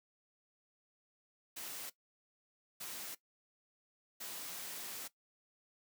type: noise bursts at uneven times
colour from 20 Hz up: white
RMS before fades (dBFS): -45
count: 3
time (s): 1.56-1.9 / 2.8-3.15 / 4.2-5.08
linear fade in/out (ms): 10
effects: noise-tail reverb RT60 0.1 s tail -17 dB re dry + high-pass 150 Hz 12 dB/octave